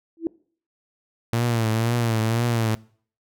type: tone with exponential growth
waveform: sine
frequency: 329.6 Hz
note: E4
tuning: in tune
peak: -17 dBFS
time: 0.17-0.27 s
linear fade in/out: 1 ms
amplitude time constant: 21 ms
type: tone with vibrato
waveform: sawtooth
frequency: 114.9 Hz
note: A#2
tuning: 25 cents flat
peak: -16 dBFS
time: 1.33-2.75 s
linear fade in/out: 0 ms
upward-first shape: triangle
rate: 2 Hz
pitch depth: 87 cents each way
effects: noise-tail reverb RT60 0.5 s tail -23 dB re dry